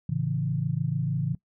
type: chord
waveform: sine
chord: A major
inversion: none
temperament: equal with one note detuned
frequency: 110.89 / 138.59 / 164.81 Hz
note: A2 / C#3 / E3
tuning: +14 / 0 / 0 cents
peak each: -32 / -27 / -29 dBFS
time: 0.09-1.35 s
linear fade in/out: 5 ms
effects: noise-tail reverb RT60 0.1 s tail -21 dB re dry